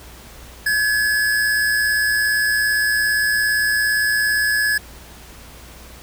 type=tone pair together; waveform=square; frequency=1582.5 / 1700 Hz; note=G6 / G#6; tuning=+16 / +40 cents; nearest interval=minor second; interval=124 cents; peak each=-27 / -17 dBFS; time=0.66-4.78 s; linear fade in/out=5 ms; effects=added 60 Hz sine -42 dBFS peak until 6.02 s + pink hiss -42 dBFS RMS until 6.02 s